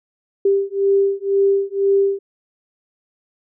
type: beating tone pair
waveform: sine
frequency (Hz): 393.9 / 395.9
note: G4 / G4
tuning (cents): +8 / +17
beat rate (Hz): 2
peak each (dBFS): -17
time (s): 0.45-2.19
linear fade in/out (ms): 5
effects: none